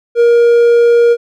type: tone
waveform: triangle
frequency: 471.9 Hz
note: A#4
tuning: 21 cents sharp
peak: -3 dBFS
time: 0.15-1.17 s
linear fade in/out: 50 ms
effects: none